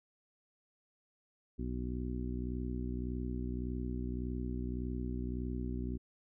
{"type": "harmonic tone", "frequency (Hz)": 61.74, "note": "B1", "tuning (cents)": 0, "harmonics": [1, 2, 3, 4, 5, 6], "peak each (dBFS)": [-38, -43, -45, -41, -47, -47], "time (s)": [1.58, 5.98], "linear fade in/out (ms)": 20, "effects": []}